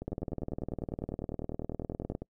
two click trains, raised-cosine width 2 ms, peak -21 / -24 dBFS, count 42 / 23, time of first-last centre 0.08-2.151 / 0.02-2.22 s, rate 19.8 / 10 Hz, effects noise-tail reverb RT60 0.1 s tail -26 dB re dry

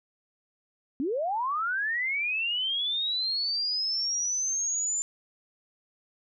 sine linear sweep, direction up, 246.9 to 7180 Hz, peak -26 dBFS, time 1-5.02 s, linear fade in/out 0 ms, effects none

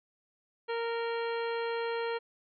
harmonic tone, 463.5 Hz, A#4, 10 cents flat, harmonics 1 / 2 / 3 / 4 / 5 / 6 / 7 / 9, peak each -32 / -38 / -42 / -44 / -46 / -48 / -49 / -51 dBFS, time 0.68-2.19 s, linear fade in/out 20 ms, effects none

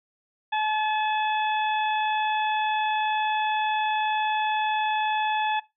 harmonic tone, 859 Hz, A5, 42 cents flat, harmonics 1 / 2 / 3 / 4, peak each -24 / -30 / -34 / -36 dBFS, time 0.52-5.6 s, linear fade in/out 10 ms, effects noise-tail reverb RT60 0.2 s tail -18 dB re dry

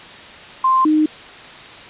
sine tone pair in turn, 1046.5 / 308.1 Hz, C6 / D#4, 0 / -17 cents, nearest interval octave + major sixth, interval 2117 cents, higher first, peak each -11 dBFS, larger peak neither, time 0.64-0.85 / 0.85-1.06 s, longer neither, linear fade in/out 5 ms, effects white hiss -37 dBFS RMS until 1.89 s + resampled to 8000 Hz

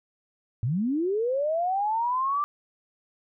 sine linear sweep, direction up, 103.3 to 1186 Hz, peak -23 dBFS, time 0.63-2.44 s, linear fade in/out 0 ms, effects none

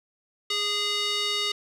square tone with band-pass filter, 412.4 Hz, G#4, 12 cents flat, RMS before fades -27 dBFS, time 0.5-1.52 s, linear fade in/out 5 ms, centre 3700 Hz, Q 2.5, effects none

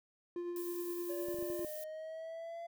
triangle tone with tremolo, 349.2 Hz, F4, in tune, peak -34 dBFS, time 0.36-1.65 s, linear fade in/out 2 ms, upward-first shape triangle, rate 9.7 Hz, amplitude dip 35%
violet noise, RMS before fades -48 dBFS, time 0.56-1.84 s, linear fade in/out 2 ms
triangle exponential sweep, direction up, 569 to 682 Hz, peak -40 dBFS, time 1.09-2.67 s, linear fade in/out 10 ms
clicks, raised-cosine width 2 ms, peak -37 dBFS, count 7, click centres 1.285 / 1.344 / 1.387 / 1.426 / 1.501 / 1.594 / 1.647 s
effects none

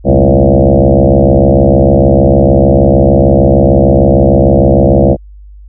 sine tone with frequency modulation, 207.7 Hz, G#3, in tune, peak -3 dBFS, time 0.04-5.17 s, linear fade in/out 50 ms, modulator 66.6 Hz, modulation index 6.5, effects added 50 Hz sine -30 dBFS peak until 5.68 s

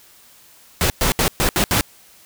pink noise bursts at uneven times, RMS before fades -17 dBFS, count 6, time 0.81-0.9 / 1.01-1.12 / 1.19-1.28 / 1.4-1.49 / 1.56-1.64 / 1.71-1.81 s, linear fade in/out 0 ms, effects white hiss -49 dBFS RMS until 2.25 s

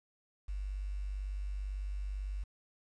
sine tone with quantisation, 48.99 Hz, G1, in tune, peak -35 dBFS, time 0.48-2.44 s, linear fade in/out 10 ms, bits 10, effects resampled to 22050 Hz

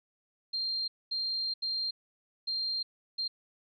sine tone bursts at uneven times, 4186 Hz, C8, in tune, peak -30 dBFS, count 5, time 0.53-0.88 / 1.11-1.54 / 1.62-1.91 / 2.47-2.83 / 3.18-3.28 s, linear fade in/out 10 ms, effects none

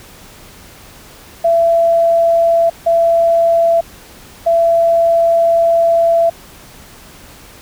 sine tone bursts at uneven times, 671 Hz, E5, 31 cents sharp, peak -8 dBFS, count 3, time 1.44-2.7 / 2.86-3.81 / 4.46-6.3 s, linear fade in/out 10 ms, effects pink hiss -39 dBFS RMS until 7.61 s

